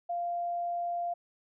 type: tone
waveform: sine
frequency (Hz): 695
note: F5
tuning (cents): -9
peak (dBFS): -30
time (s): 0.09-1.14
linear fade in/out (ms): 10
effects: none